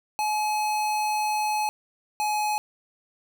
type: tone pair in turn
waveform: square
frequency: 850 / 844.6 Hz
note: G#5 / G#5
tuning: +40 / +29 cents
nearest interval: unison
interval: 11 cents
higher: first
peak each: -24 dBFS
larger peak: neither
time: 0.19-1.69 / 2.2-2.58 s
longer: first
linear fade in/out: 0 ms
effects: none